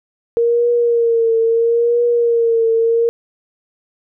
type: tone with vibrato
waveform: sine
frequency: 465.3 Hz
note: A#4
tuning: 3 cents flat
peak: -11 dBFS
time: 0.37-3.09 s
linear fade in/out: 0 ms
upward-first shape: triangle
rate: 0.75 Hz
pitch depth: 51 cents each way
effects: none